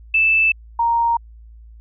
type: tone pair in turn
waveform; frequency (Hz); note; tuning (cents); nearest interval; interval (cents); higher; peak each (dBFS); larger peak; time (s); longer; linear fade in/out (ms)
sine; 2637 / 932.3; E7 / A#5; 0 / 0; octave + tritone; 1800; first; -12 / -14; first; 0.14-0.52 / 0.79-1.17; neither; 5
effects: added 56 Hz sine -39 dBFS peak until 1.8 s